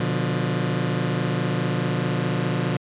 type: chord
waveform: sawtooth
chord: B diminished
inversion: none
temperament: just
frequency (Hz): 123.47 / 148.16 / 177.8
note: B2 / D3 / F3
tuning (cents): 0 / +16 / +31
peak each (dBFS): -22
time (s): 0-2.77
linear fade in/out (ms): 5
effects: resampled to 8000 Hz